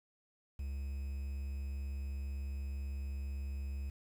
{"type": "tone with quantisation", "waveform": "triangle", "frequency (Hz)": 69, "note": "C#2", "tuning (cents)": -7, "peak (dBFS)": -35, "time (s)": [0.59, 3.9], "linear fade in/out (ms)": 5, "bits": 10, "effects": []}